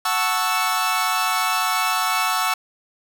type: chord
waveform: sawtooth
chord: F# minor seventh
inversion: none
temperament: equal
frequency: 740 / 880 / 1108.7 / 1318.5 Hz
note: F#5 / A5 / C#6 / E6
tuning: 0 / 0 / 0 / 0 cents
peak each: -22 / -23 / -21 / -19 dBFS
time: 0.05-2.54 s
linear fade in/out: 5 ms
effects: none